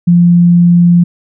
sine tone, 173.6 Hz, F3, 10 cents flat, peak -3 dBFS, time 0.07-1.04 s, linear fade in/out 10 ms, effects none

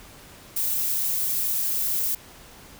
violet noise, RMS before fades -25 dBFS, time 0.56-2.15 s, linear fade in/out 5 ms, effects pink hiss -47 dBFS RMS until 2.79 s

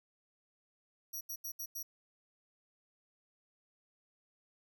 15% pulse tone bursts at uneven times, 5770 Hz, F#8, 44 cents flat, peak -34 dBFS, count 5, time 1.13-1.21 / 1.29-1.36 / 1.44-1.52 / 1.59-1.66 / 1.75-1.83 s, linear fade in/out 10 ms, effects none

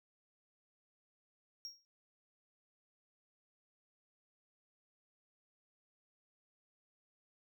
triangle tone with exponential decay, 5588 Hz, F8, in tune, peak -39 dBFS, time 1.65-1.85 s, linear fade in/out 0 ms, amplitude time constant 43 ms, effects none

